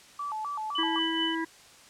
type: tone with vibrato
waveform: sine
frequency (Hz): 1000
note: B5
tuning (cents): +21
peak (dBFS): -31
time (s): 0.19-0.99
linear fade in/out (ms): 5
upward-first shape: square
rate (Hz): 3.9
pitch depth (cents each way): 250
type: tone with tremolo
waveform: sine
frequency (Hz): 3000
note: F#7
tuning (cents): +23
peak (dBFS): -26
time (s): 0.75-1.35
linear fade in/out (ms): 5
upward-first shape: triangle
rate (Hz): 4.7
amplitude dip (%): 65
type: harmonic tone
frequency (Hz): 326.6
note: E4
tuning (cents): -16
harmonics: 1 / 3 / 5 / 6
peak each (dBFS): -30 / -35 / -37 / -38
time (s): 0.78-1.45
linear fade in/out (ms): 10
effects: white hiss -53 dBFS RMS until 1.89 s + low-pass 8000 Hz 12 dB/octave